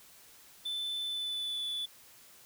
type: tone with pitch glide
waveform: triangle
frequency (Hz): 3520 to 3464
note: A7 to A7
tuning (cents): 0 to -28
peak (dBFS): -32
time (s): 0.65-1.86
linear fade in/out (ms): 10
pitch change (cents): -28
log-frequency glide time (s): 1.05-1.64
effects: white hiss -57 dBFS RMS until 2.45 s